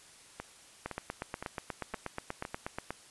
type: two click trains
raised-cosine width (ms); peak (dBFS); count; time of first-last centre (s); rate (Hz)
0.5; -20 / -23; 18 / 5; 0.86-2.906 / 0.4-2.451; 8.31 / 1.95
effects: white hiss -56 dBFS RMS until 3.1 s + resampled to 24000 Hz